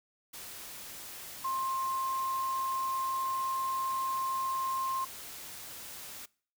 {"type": "tone in noise", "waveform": "sine", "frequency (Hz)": 1058, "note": "C6", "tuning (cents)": 19, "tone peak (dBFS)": -30, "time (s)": [1.44, 5.05], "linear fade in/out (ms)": 10, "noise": "white", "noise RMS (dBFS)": -45, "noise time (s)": [0.33, 6.26], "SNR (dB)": 12, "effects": ["noise-tail reverb RT60 0.5 s tail -24 dB re dry"]}